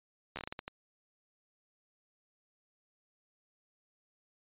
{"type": "slowing click train", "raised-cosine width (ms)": 0.3, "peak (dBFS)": -23, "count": 9, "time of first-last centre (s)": [0.36, 0.68], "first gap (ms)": 12, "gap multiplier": 1.33, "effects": ["resampled to 8000 Hz"]}